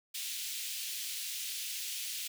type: high-pass noise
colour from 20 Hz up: pink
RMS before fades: -39 dBFS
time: 0.14-2.28 s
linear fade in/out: 10 ms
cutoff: 2700 Hz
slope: 24 dB/octave
effects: none